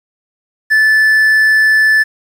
triangle tone, 1747 Hz, A6, 13 cents flat, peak -5 dBFS, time 0.7-2.04 s, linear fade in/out 20 ms, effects 7-bit

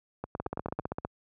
two click trains, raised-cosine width 1 ms, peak -20 / -18 dBFS, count 6 / 11, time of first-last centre 0.24-0.796 / 0.4-1.049 s, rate 8.99 / 15.4 Hz, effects high-pass 60 Hz 12 dB/octave

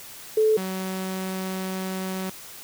sine / sawtooth tone pair in turn, 434.9 / 188.21 Hz, A4 / F#3, -20 / +30 cents, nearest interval octave + minor third, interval 1450 cents, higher first, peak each -16 / -24 dBFS, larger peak first, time 0.37-0.57 / 0.57-2.3 s, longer second, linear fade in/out 5 ms, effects white hiss -42 dBFS RMS until 2.63 s

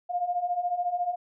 sine beating tone pair, 698.5 / 712.5 Hz, F5 / F5, 0 / +34 cents, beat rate 14 Hz, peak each -31 / -27 dBFS, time 0.09-1.16 s, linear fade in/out 20 ms, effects none

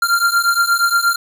square beating tone pair, 1384 / 1392.5 Hz, F6 / F6, -16 / -5 cents, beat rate 8.5 Hz, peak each -16 / -17 dBFS, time 0.02-1.16 s, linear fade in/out 5 ms, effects 8-bit

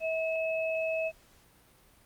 sine tone pair together, 644 / 2582 Hz, E5 / E7, -41 / -37 cents, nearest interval 2 octaves, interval 2404 cents, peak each -29 / -35 dBFS, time 0-1.12 s, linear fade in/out 50 ms, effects pink hiss -61 dBFS RMS until 2.05 s + Opus 48 kbps

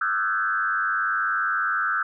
sine tone with frequency modulation, 1428 Hz, F6, 38 cents sharp, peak -21 dBFS, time 0.01-2.03 s, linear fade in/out 5 ms, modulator 99.5 Hz, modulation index 1.8, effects none

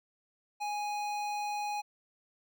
square tone with notch filter, 830 Hz, G#5, 1 cent flat, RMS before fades -35 dBFS, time 0.6-1.82 s, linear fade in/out 20 ms, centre 12000 Hz, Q 0.66, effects none

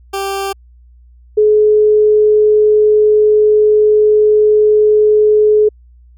20% pulse / sine tone pair in turn, 392 / 424.9 Hz, G4 / G#4, 0 / +40 cents, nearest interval minor second, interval 140 cents, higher second, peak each -12 / -6 dBFS, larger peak second, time 0.13-0.53 / 1.37-5.69 s, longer second, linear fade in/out 10 ms, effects added 60 Hz sine -40 dBFS peak until 6.17 s

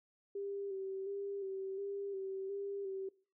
sine tone with vibrato, 392 Hz, G4, in tune, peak -38 dBFS, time 0.35-3.09 s, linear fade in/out 5 ms, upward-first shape square, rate 1.4 Hz, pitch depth 31 cents each way, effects noise-tail reverb RT60 0.4 s tail -21 dB re dry

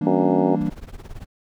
triangle chord, E half-diminished seventh, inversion none, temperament equal, 164.81 / 196 / 233.1 / 293.7 Hz, E3 / G3 / Bb3 / D4, 0 / 0 / 0 / 0 cents, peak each -24 dBFS, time 0.01-0.7 s, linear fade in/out 5 ms
harmonic tone, 92.5 Hz, F#2, in tune, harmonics 3 / 4 / 5 / 6 / 7 / 8 / 9 / 10, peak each -21 / -23 / -25 / -27 / -28 / -29 / -30 / -31 dBFS, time 0.06-0.56 s, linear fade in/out 10 ms
brown noise with tremolo, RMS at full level -32 dBFS, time 0.6-1.26 s, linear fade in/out 20 ms, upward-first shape triangle, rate 18 Hz, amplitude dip 95%
effects none

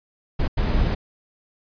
brown noise bursts at uneven times, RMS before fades -20 dBFS, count 2, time 0.39-0.48 / 0.57-0.95 s, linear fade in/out 10 ms, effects resampled to 11025 Hz

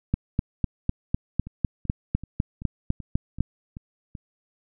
two click trains, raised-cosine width 5 ms, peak -24 / -9 dBFS, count 8 / 14, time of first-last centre 1.47-4.152 / 0.14-3.406 s, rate 2.61 / 3.98 Hz, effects none

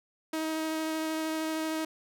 sawtooth tone with vibrato, 316.7 Hz, D#4, 31 cents sharp, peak -26 dBFS, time 0.33-1.85 s, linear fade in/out 5 ms, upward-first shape sine, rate 13 Hz, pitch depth 9 cents each way, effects none

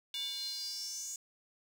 square tone with high-pass filter sweep, 320.2 Hz, D#4, 50 cents sharp, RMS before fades -40 dBFS, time 0.14-1.16 s, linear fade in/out 2 ms, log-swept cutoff 3300 to 6900 Hz, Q 8.2, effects none

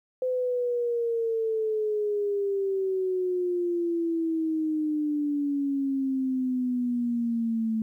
sine exponential sweep, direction down, 512 to 220 Hz, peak -24 dBFS, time 0.22-7.82 s, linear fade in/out 2 ms, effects 11-bit

